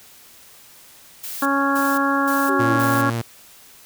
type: noise bursts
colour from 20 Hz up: blue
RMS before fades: -31 dBFS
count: 4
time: 1.23-3.02 s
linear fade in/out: 10 ms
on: 230 ms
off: 290 ms
type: harmonic tone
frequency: 277.2 Hz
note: C#4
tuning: in tune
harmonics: 1 / 2 / 3 / 4 / 5 / 6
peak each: -21 / -27 / -27 / -22 / -24 / -26 dBFS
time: 1.42-3.1 s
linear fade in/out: 5 ms
type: linear sweep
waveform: sine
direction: down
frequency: 393.6 to 320 Hz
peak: -23 dBFS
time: 2.48-2.78 s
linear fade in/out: 20 ms
type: tone with vibrato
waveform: sawtooth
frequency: 116.54 Hz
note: A#2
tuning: in tune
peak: -18 dBFS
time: 2.59-3.22 s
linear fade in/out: 10 ms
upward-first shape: sine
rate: 13 Hz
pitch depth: 16 cents each way
effects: white hiss -47 dBFS RMS until 3.85 s